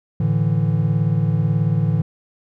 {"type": "chord", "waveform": "triangle", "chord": "A suspended fourth", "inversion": "none", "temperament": "just", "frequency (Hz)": [110, 146.67, 165], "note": ["A2", "D3", "E3"], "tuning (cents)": [0, -2, 2], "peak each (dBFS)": -18, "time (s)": [0.2, 2.02], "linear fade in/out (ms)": 5, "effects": []}